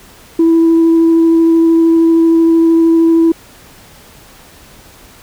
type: tone with vibrato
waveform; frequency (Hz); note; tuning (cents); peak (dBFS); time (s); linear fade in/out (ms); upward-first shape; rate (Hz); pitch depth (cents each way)
sine; 329.6; E4; 0; -4; 0.39-3.32; 5; sine; 13; 8
effects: tanh soft clip ceiling -3 dBFS + pink hiss -40 dBFS RMS until 5.22 s